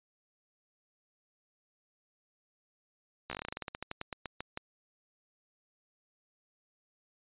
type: slowing click train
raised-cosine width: 0.3 ms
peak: -21 dBFS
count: 21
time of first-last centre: 3.3-4.574 s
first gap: 14 ms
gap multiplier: 1.14
effects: resampled to 8000 Hz